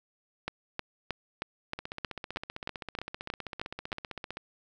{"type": "two click trains", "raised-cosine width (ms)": 0.3, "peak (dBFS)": [-16, -21], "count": [12, 41], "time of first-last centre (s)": [[0.48, 3.928], [1.79, 4.371]], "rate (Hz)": [3.19, 15.5], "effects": []}